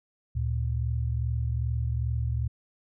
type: tone pair together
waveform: sine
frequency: 73.3 / 115.79 Hz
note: D2 / A#2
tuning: -3 / -11 cents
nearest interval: minor sixth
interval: 792 cents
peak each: -28 dBFS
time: 0.35-2.48 s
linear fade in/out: 10 ms
effects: none